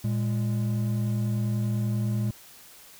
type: tone pair together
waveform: triangle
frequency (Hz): 115.5 / 205.8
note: A#2 / G#3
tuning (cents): -16 / -16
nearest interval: minor seventh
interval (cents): 1000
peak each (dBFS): -23 / -28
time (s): 0.04-2.31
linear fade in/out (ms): 5
effects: white hiss -50 dBFS RMS until 2.99 s